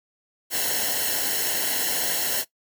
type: noise with comb filter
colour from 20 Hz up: white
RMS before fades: -25 dBFS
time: 0.5-2.45 s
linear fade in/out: 50 ms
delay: 0.83 ms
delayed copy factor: -0.75
effects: noise-tail reverb RT60 0.1 s tail -18 dB re dry